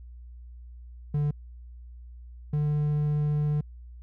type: tone pair in turn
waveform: triangle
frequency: 146.9 / 148.78 Hz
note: D3 / D3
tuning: +1 / +23 cents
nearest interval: unison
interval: 22 cents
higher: second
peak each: -21 / -21 dBFS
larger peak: neither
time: 1.14-1.31 / 2.53-3.61 s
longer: second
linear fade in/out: 5 ms
effects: added 60 Hz sine -42 dBFS peak until 4.02 s